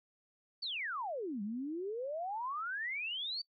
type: exponential two-way sweep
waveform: sine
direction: down then up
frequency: 4661 to 195.9 to 4661 Hz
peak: -36 dBFS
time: 0.62-3.42 s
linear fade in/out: 10 ms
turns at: 1.42 s
effects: noise-tail reverb RT60 0.1 s tail -22 dB re dry